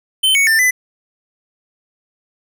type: tone with pitch steps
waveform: square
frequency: 3077 / 2224 / 1789 / 2006 Hz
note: G7 / C#7 / A6 / B6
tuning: -33 / +5 / +28 / +26 cents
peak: -11 dBFS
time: 0.23-0.71 s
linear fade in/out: 10 ms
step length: 120 ms
effects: none